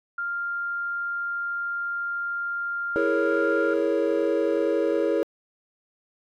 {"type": "tone", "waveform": "sine", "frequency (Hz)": 1396.9, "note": "F6", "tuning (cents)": 0, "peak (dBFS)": -26, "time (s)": [0.18, 3.74], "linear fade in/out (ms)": 5}
{"type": "chord", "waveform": "triangle", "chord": "A# half-diminished seventh", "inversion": "second", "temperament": "equal", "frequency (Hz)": [329.6, 415.3, 466.2, 554.4], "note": ["E4", "G#4", "A#4", "C#5"], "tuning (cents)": [0, 0, 0, 0], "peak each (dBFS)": -24, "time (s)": [2.96, 5.23], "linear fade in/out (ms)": 0}
{"effects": ["tanh soft clip ceiling -11 dBFS"]}